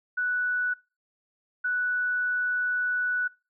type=tone pair in turn; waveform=sine; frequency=1480 / 1480 Hz; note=F#6 / F#6; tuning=0 / 0 cents; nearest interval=unison; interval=0 cents; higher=neither; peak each=-24 dBFS; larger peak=neither; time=0.17-0.74 / 1.64-3.28 s; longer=second; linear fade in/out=10 ms; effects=noise-tail reverb RT60 0.3 s tail -24 dB re dry